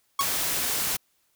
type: tone with exponential decay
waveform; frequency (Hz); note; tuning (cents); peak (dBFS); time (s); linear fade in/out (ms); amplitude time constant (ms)
45% pulse; 1108.7; C#6; 0; -19; 0.19-0.31; 5; 24
type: noise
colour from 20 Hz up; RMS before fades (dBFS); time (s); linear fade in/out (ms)
white; -27; 0.2-0.97; 10
effects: white hiss -69 dBFS RMS until 1.35 s